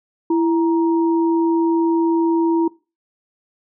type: tone pair together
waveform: sine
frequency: 332.2 / 939.6 Hz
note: E4 / A#5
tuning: +13 / +13 cents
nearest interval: octave + tritone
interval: 1800 cents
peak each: -14 / -24 dBFS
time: 0.3-2.68 s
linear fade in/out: 5 ms
effects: noise-tail reverb RT60 0.3 s tail -22 dB re dry